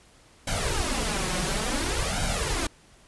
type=noise with flanger; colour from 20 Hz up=pink; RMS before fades=-27 dBFS; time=0.47-2.67 s; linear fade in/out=5 ms; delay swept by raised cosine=1.3 to 5.5 ms; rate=0.57 Hz; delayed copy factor=+0.75; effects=pink hiss -56 dBFS RMS until 3.07 s + resampled to 24000 Hz